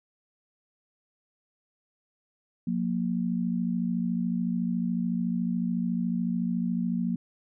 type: tone pair together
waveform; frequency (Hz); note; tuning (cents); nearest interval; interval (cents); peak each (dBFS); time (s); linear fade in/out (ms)
sine; 179.83 / 233.7; F#3 / A#3; -49 / +5; perfect fourth; 454; -28; 2.67-7.16; 5
effects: none